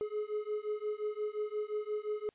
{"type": "beating tone pair", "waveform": "triangle", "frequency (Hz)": [420, 425.7], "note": ["G#4", "G#4"], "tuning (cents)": [19, 43], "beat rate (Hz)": 5.7, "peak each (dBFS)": [-35, -35], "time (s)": [0.01, 2.29], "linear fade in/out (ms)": 0, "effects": ["white hiss -71 dBFS RMS until 2.34 s", "resampled to 8000 Hz"]}